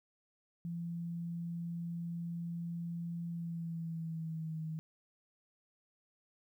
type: tone with pitch glide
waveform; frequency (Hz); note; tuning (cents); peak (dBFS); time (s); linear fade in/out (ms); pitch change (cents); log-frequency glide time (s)
sine; 169.9 to 158.52; F3 to D#3; -47 to +33; -37; 0.65-4.79; 0; -120; 3.29-4.6
effects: 12-bit